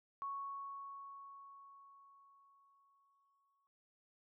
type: tone with exponential decay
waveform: sine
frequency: 1108.7 Hz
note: C#6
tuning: in tune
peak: -39 dBFS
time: 0.22-3.67 s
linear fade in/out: 0 ms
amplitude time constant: 750 ms
effects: noise-tail reverb RT60 0.1 s tail -26 dB re dry